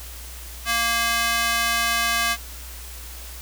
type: tone with high-pass filter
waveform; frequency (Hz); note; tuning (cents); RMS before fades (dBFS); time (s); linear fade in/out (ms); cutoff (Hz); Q
square; 232.1; A#3; -7; -22; 0.65-2.37; 50; 1400; 0.96
effects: added 60 Hz sine -37 dBFS peak until 3.41 s + white hiss -40 dBFS RMS until 3.41 s